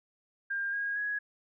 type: tone with pitch steps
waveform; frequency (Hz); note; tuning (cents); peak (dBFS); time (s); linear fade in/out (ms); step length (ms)
sine; 1602 / 1634.7 / 1668.1; G6 / G#6 / G#6; +37 / -28 / +7; -30; 0.5-1.19; 10; 230
effects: none